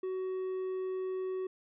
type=tone; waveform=triangle; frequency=374.3 Hz; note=F#4; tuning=20 cents sharp; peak=-31 dBFS; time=0.03-1.47 s; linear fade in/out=5 ms; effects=resampled to 8000 Hz